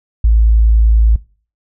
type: tone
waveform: sine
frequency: 55.1 Hz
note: A1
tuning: 3 cents sharp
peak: -6 dBFS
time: 0.24-1.16 s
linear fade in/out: 5 ms
effects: noise-tail reverb RT60 0.4 s tail -21 dB re dry